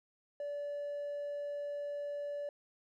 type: tone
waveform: triangle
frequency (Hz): 578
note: D5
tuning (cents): -28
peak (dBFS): -34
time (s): 0.4-2.49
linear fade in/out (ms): 2
effects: tanh soft clip ceiling -32 dBFS